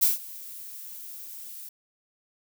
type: noise with ADSR envelope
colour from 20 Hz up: violet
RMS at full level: -19 dBFS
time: 0.01-1.69 s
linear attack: 19 ms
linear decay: 150 ms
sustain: -22 dB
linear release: 4 ms
effects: none